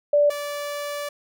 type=tone pair in turn; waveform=sine / sawtooth; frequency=584 / 580.6 Hz; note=D5 / D5; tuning=-10 / -20 cents; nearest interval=unison; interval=10 cents; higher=first; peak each=-14 / -24 dBFS; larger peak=first; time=0.13-0.3 / 0.3-1.09 s; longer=second; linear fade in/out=5 ms; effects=none